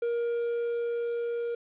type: tone with level ramp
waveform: triangle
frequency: 471.3 Hz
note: A#4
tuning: 19 cents sharp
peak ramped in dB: -24 to -27 dBFS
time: 0.02-1.55 s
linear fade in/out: 5 ms
effects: resampled to 8000 Hz + 10-bit